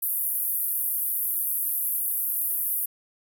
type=band-pass noise; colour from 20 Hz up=white; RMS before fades=-27 dBFS; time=0.02-2.86 s; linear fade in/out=10 ms; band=11000 to 15000 Hz; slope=48 dB/octave; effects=none